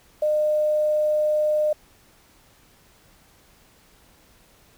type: tone with quantisation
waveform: sine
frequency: 607 Hz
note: D#5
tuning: 43 cents flat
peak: -18 dBFS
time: 0.22-1.73 s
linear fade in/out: 5 ms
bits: 8
effects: pink hiss -56 dBFS RMS until 4.77 s